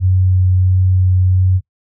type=tone with vibrato; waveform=sine; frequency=92.5 Hz; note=F#2; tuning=in tune; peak=-9 dBFS; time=0-1.61 s; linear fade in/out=50 ms; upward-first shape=sine; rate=1.5 Hz; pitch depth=8 cents each way; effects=noise-tail reverb RT60 0.1 s tail -21 dB re dry